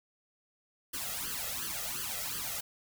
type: noise with flanger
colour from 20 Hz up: white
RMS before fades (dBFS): -37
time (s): 0.93-2.61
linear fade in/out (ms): 10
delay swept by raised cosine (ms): 0.64 to 1.57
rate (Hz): 2.8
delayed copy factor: +0.9
effects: none